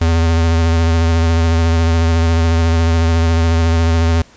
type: tone with vibrato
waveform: square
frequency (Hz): 82.6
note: E2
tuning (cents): +4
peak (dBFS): -11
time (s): 0.01-4.22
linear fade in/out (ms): 5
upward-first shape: sine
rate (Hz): 14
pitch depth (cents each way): 27
effects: pink hiss -45 dBFS RMS until 4.36 s + resampled to 16000 Hz